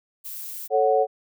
violet noise, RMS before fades -35 dBFS, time 0.24-0.68 s, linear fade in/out 20 ms
sine chord, F# minor, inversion first, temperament equal, 440 / 554.4 / 740 Hz, A4 / C#5 / F#5, 0 / 0 / 0 cents, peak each -21 dBFS, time 0.7-1.07 s, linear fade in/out 50 ms
effects none

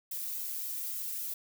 violet noise with flanger, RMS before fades -37 dBFS, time 0.11-1.34 s, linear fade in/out 5 ms, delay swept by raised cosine 1.7 to 2.4 ms, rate 3.6 Hz, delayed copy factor -0.75, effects none

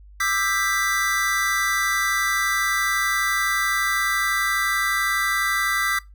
square chord, E minor seventh, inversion third, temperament just, 1186.7 / 1318.5 / 1582.2 / 1977.8 Hz, D6 / E6 / G6 / B6, +18 / 0 / +16 / +2 cents, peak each -28 / -28 / -28 / -24 dBFS, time 0.2-5.99 s, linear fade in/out 5 ms, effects noise-tail reverb RT60 0.2 s tail -21 dB re dry + added 50 Hz sine -43 dBFS peak until 6.14 s

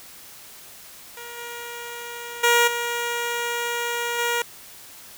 10% pulse tone with level steps, 474.6 Hz, A#4, 31 cents sharp, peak -28 / -25 / -7 / -16 / -13 dBFS, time 1.17-4.42 s, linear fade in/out 2 ms, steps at 1.37 / 2.43 / 2.67 / 4.18 s, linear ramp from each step 10 ms, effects white hiss -44 dBFS RMS until 5.17 s

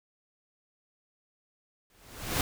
pink noise with exponential growth, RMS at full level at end -26 dBFS, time 1.9-2.41 s, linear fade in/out 1 ms, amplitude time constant 110 ms, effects none

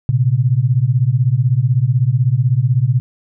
sine beating tone pair, 117.5 / 133.5 Hz, A#2 / C3, +14 / +35 cents, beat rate 16 Hz, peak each -14 dBFS, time 0.09-3 s, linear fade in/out 0 ms, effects none

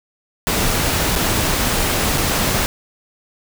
pink noise with dropouts, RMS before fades -18 dBFS, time 0.47-2.66 s, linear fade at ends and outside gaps 0 ms, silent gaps 1.154-1.16 / 2.176-2.18 s, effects none

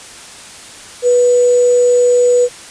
sine tone with sample-and-hold, 490.7 Hz, B4, 11 cents flat, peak -7 dBFS, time 1.02-2.49 s, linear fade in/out 50 ms, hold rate 7350 Hz, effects white hiss -34 dBFS RMS until 2.7 s + resampled to 22050 Hz

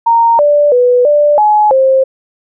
sine tone with pitch steps, 926 / 586 / 493.2 / 589 / 845 / 530 Hz, A#5 / D5 / B4 / D5 / G#5 / C5, -12 / -4 / -2 / +5 / +30 / +22 cents, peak -5 dBFS, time 0.06-2.04 s, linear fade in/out 10 ms, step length 330 ms, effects none

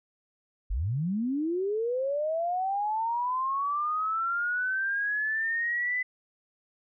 sine linear sweep, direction up, 38.89 to 2014 Hz, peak -26 dBFS, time 0.7-6.03 s, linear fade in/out 10 ms, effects none

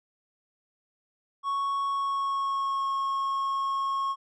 triangle tone with pitch glide, 1108.7 to 1090.9 Hz, C#6 to C#6, 0 to -28 cents, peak -24 dBFS, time 1.43-4.16 s, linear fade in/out 50 ms, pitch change -28 cents, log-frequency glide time 1.87-2.88 s, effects resampled to 22050 Hz

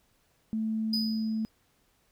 sine tone, 220 Hz, A3, in tune, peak -27 dBFS, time 0.53-1.45 s, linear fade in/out 0 ms
triangle tone with exponential decay, 4978 Hz, D#8, in tune, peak -24 dBFS, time 0.93-1.49 s, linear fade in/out 5 ms, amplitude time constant 120 ms
effects tanh soft clip ceiling -18 dBFS + pink hiss -69 dBFS RMS until 2.11 s

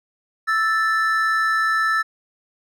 triangle tone pair together, 1318.5 / 1760 Hz, E6 / A6, 0 / 0 cents, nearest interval perfect fourth, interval 500 cents, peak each -18 dBFS, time 0.47-2.03 s, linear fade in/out 20 ms, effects none

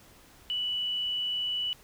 sine tone, 2960 Hz, F#7, in tune, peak -28 dBFS, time 0.5-1.73 s, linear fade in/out 0 ms, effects pink hiss -56 dBFS RMS until 1.83 s

